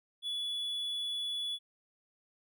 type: tone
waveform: triangle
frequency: 3418 Hz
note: G#7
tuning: 49 cents sharp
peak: -32 dBFS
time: 0.22-1.59 s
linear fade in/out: 50 ms
effects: none